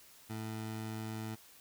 20% pulse tone, 110 Hz, A2, in tune, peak -34 dBFS, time 0.29-1.36 s, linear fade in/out 20 ms, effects white hiss -59 dBFS RMS until 1.6 s

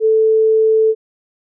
sine tone, 440 Hz, A4, in tune, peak -9 dBFS, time 0-0.95 s, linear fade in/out 50 ms, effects none

